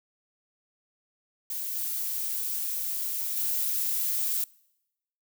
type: noise with level steps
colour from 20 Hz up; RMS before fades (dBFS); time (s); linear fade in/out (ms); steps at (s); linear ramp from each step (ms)
violet; -33 / -31 / -28; 1.5-4.44; 2; 1.75 / 3.37; 5
effects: noise-tail reverb RT60 0.9 s tail -25 dB re dry